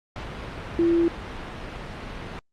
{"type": "tone in noise", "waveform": "sine", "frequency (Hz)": 337.7, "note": "E4", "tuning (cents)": 42, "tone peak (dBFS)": -17, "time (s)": [0.79, 1.08], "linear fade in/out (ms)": 0, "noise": "pink", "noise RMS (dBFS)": -34, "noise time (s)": [0.16, 2.39], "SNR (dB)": 14, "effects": ["low-pass 3000 Hz 12 dB/octave", "Opus 48 kbps"]}